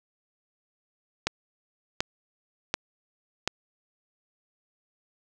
click train, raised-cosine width 0.2 ms, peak -7 dBFS, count 4, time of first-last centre 1.27-3.476 s, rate 1.36 Hz, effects 7-bit

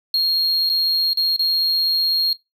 triangle tone with dropouts, 4256 Hz, C8, 29 cents sharp, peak -14 dBFS, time 0.14-2.33 s, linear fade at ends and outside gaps 2 ms, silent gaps 0.693-0.698 / 1.133-1.172 / 1.364-1.393 s, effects noise-tail reverb RT60 0.2 s tail -23 dB re dry

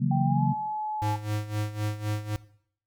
sine chord, F# dominant seventh, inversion second, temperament just, 138.75 / 166.5 / 185 / 231.2 Hz, C#3 / E3 / F#3 / A#3, +2 / +18 / 0 / -14 cents, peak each -24 / -30 / -28 / -29 dBFS, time 0-0.54 s, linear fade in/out 20 ms
sine tone with pitch glide, 784 to 855 Hz, G5 to A5, 0 to -50 cents, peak -28 dBFS, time 0.11-1.16 s, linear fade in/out 5 ms, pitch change +150 cents, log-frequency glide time 0.24-0.43 s
square tone with tremolo, 105.6 Hz, G#2, 29 cents sharp, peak -26 dBFS, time 1.02-2.36 s, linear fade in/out 0 ms, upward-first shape sine, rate 3.9 Hz, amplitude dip 80%
effects noise-tail reverb RT60 0.6 s tail -18 dB re dry

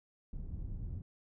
pink low-pass noise, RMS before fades -41 dBFS, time 0.33-1.02 s, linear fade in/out 2 ms, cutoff 120 Hz, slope 12 dB/octave, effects none

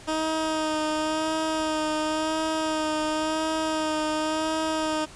15% pulse tone with vibrato, 312.7 Hz, D#4, 9 cents sharp, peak -18 dBFS, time 0.07-5.06 s, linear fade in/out 20 ms, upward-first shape sine, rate 0.94 Hz, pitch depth 23 cents each way, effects pink hiss -46 dBFS RMS until 5.15 s + resampled to 22050 Hz

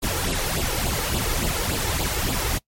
pink noise with flanger, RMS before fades -24 dBFS, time 0.02-2.59 s, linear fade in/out 20 ms, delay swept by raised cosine 0.24 to 2.34 ms, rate 3.5 Hz, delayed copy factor +0.65, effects noise-tail reverb RT60 0.1 s tail -23 dB re dry + MP3 64 kbps

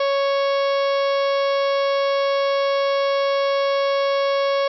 harmonic tone, 554.4 Hz, C#5, in tune, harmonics 1 / 2 / 3 / 4 / 5 / 6 / 7 / 8 / 9 / 10, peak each -18 / -25 / -34 / -33 / -38 / -34 / -40 / -38 / -43 / -40 dBFS, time 0-4.68 s, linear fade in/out 5 ms, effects none

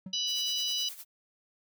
triangle tone with exponential decay, 187.6 Hz, F#3, 24 cents sharp, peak -33 dBFS, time 0.06-0.18 s, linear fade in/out 5 ms, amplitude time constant 24 ms
harmonic tone, 986 Hz, B5, 3 cents flat, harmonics 3 / 4 / 5 / 6, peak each -32 / -34 / -36 / -38 dBFS, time 0.13-0.89 s, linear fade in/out 5 ms
blue noise with tremolo, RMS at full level -42 dBFS, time 0.26-1.05 s, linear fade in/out 50 ms, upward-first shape sine, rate 9.6 Hz, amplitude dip 70%
effects none

